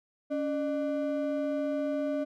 triangle ring-modulated tone, 442.8 Hz, A4, 11 cents sharp, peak -23 dBFS, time 0.3-2.25 s, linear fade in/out 20 ms, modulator 162 Hz, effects none

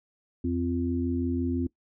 harmonic tone, 85.9 Hz, F2, 28 cents flat, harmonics 1 / 3 / 4, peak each -31 / -27 / -33 dBFS, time 0.44-1.67 s, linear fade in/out 5 ms, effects noise-tail reverb RT60 0.1 s tail -20 dB re dry

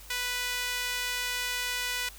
sawtooth tone with high-pass filter, 493.9 Hz, B4, in tune, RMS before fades -32 dBFS, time 0.1-2.09 s, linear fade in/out 5 ms, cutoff 2000 Hz, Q 1.1, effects added 50 Hz sine -49 dBFS peak until 2.18 s + white hiss -50 dBFS RMS until 2.18 s

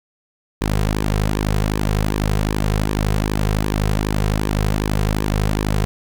sawtooth tone with flanger, 51.91 Hz, G#1, in tune, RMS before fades -19 dBFS, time 0.61-5.85 s, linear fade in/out 0 ms, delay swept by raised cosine 1.4 to 3.5 ms, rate 2.6 Hz, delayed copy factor -0.65, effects none

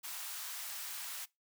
white high-pass noise, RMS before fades -43 dBFS, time 0.03-1.26 s, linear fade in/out 20 ms, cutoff 780 Hz, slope 24 dB/octave, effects noise-tail reverb RT60 0.2 s tail -22 dB re dry

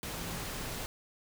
sine tone in noise, 170 Hz, F3, 46 cents flat, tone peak -44 dBFS, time 0.14-0.38 s, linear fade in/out 0 ms, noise pink, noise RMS -39 dBFS, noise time 0.03-0.86 s, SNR -8 dB, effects none

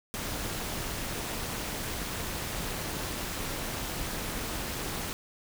pink noise with amplitude modulation, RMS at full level -32 dBFS, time 0.14-5.13 s, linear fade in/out 0 ms, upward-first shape sine, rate 243 Hz, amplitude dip 60%, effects none

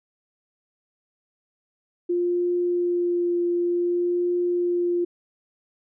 sine tone with vibrato, 350.4 Hz, F4, 6 cents sharp, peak -20 dBFS, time 2.09-5.05 s, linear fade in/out 10 ms, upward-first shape triangle, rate 0.55 Hz, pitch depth 13 cents each way, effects none

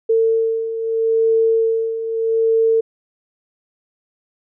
sine beating tone pair, 449.9 / 450.68 Hz, A4 / A4, +39 / +42 cents, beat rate 0.78 Hz, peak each -21 / -15 dBFS, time 0.09-2.81 s, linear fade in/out 10 ms, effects none

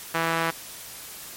sawtooth tone with band-pass filter, 164.81 Hz, E3, in tune, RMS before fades -25 dBFS, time 0.14-0.51 s, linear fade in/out 10 ms, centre 1500 Hz, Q 1, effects white hiss -40 dBFS RMS until 1.36 s + MP3 64 kbps

